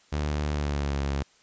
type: tone with pitch glide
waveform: sawtooth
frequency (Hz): 74.3 to 69.73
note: D2 to C#2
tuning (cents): +21 to +11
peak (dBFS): -22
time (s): 0.12-1.23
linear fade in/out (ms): 10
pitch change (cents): -110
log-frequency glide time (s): 0.5-0.98
effects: white hiss -60 dBFS RMS until 1.42 s + resampled to 16000 Hz